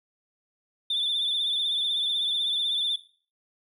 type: tone with vibrato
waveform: triangle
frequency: 3535 Hz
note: A7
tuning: 7 cents sharp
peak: -21 dBFS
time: 0.9-2.96 s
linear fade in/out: 5 ms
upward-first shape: triangle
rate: 16 Hz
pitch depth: 60 cents each way
effects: noise-tail reverb RT60 0.4 s tail -17 dB re dry + tanh soft clip ceiling -21 dBFS